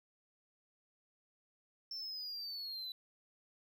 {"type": "linear sweep", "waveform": "triangle", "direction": "down", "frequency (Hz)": [5400, 3951], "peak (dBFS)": -40, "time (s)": [1.91, 2.92], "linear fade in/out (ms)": 2, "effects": []}